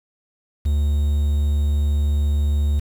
triangle tone with quantisation, 73.1 Hz, D2, 7 cents flat, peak -14 dBFS, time 0.65-2.8 s, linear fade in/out 10 ms, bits 7, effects none

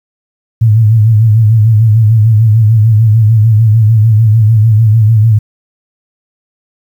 sine tone with vibrato, 110 Hz, A2, in tune, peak -3 dBFS, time 0.61-5.39 s, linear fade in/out 10 ms, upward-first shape sine, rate 6.7 Hz, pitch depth 82 cents each way, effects 7-bit

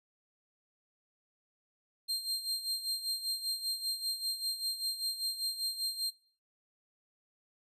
40% pulse tone with tremolo, 4186 Hz, C8, in tune, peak -29 dBFS, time 2.08-6.11 s, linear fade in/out 20 ms, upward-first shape sine, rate 5.1 Hz, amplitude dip 70%, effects noise-tail reverb RT60 0.5 s tail -22 dB re dry + resampled to 32000 Hz

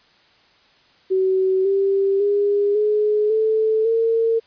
sine tone with pitch steps, 377.9 / 392.1 / 406.9 / 422.2 / 438.1 / 454.6 Hz, F#4 / G4 / G#4 / G#4 / A4 / A#4, +37 / 0 / -35 / +29 / -7 / -43 cents, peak -15 dBFS, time 1.1-4.4 s, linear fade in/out 20 ms, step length 550 ms, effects white hiss -55 dBFS RMS until 4.46 s + resampled to 11025 Hz

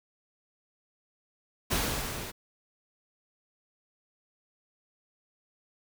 pink noise with level ramp, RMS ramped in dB -27 to -40 dBFS, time 1.7-2.32 s, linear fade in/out 20 ms, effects none

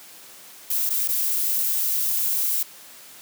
violet noise with dropouts, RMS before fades -23 dBFS, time 0.7-2.63 s, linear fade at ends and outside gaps 5 ms, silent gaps 0.894-0.903 / 1.077-1.086 s, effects white hiss -45 dBFS RMS until 3.21 s + high-pass 150 Hz 12 dB/octave

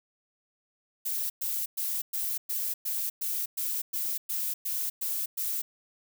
violet noise bursts, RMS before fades -31 dBFS, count 13, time 1.05-5.62 s, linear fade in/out 10 ms, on 250 ms, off 110 ms, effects none

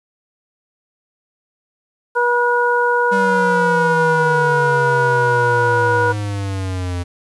harmonic tone, 483.4 Hz, B4, 37 cents flat, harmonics 1 / 2 / 3, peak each -17 / -17 / -18 dBFS, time 2.15-6.13 s, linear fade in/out 20 ms
square exponential sweep, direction down, 196 to 87.31 Hz, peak -21 dBFS, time 3.11-7.04 s, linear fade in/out 20 ms
effects resampled to 24000 Hz + 8-bit

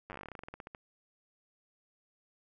slowing click train, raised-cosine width 0.5 ms, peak -29 dBFS, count 21, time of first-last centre 0.1-0.748 s, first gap 9 ms, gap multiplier 1.12, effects none

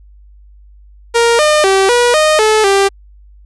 sawtooth tone with pitch steps, 467.5 / 606 / 386.6 / 483.7 / 617 / 432.8 / 394 Hz, A#4 / D#5 / G4 / B4 / D#5 / A4 / G4, +5 / -46 / -24 / -36 / -15 / -29 / +9 cents, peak -4 dBFS, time 1.14-2.89 s, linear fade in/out 20 ms, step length 250 ms, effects added 50 Hz sine -38 dBFS peak until 3.45 s + resampled to 24000 Hz

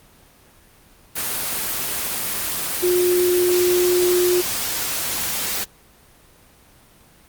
sine tone in noise, 357.9 Hz, F4, 42 cents sharp, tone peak -15 dBFS, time 2.82-4.42 s, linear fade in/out 20 ms, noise white, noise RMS -24 dBFS, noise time 1.15-5.65 s, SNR +6 dB, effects pink hiss -51 dBFS RMS until 7.28 s + Opus 24 kbps

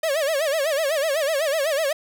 45% pulse tone with vibrato, 597 Hz, D5, 28 cents sharp, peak -20 dBFS, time 0.03-1.93 s, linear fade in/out 5 ms, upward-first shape sine, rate 8 Hz, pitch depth 170 cents each way, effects none

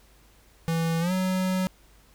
square tone with pitch glide, 164.81 to 186.06 Hz, E3 to F#3, 0 to +10 cents, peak -24 dBFS, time 0.68-1.67 s, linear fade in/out 0 ms, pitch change +210 cents, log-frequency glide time 1-1.12 s, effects added 50 Hz sine -57 dBFS peak until 2.14 s + pink hiss -59 dBFS RMS until 2.14 s

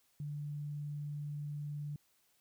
sine tone, 146.83 Hz, D3, in tune, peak -38 dBFS, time 0.2-1.96 s, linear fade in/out 2 ms, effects white hiss -73 dBFS RMS until 2.4 s

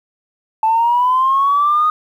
sine linear sweep, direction up, 873 to 1244.5 Hz, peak -10 dBFS, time 0.63-1.9 s, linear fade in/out 2 ms, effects tanh soft clip ceiling -6 dBFS + 8-bit

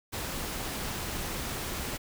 pink noise, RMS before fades -35 dBFS, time 0.12-1.98 s, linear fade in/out 20 ms, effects none

